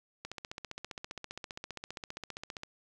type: click train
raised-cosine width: 0.2 ms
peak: -23 dBFS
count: 37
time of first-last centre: 0.25-2.634 s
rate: 15.1 Hz
effects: none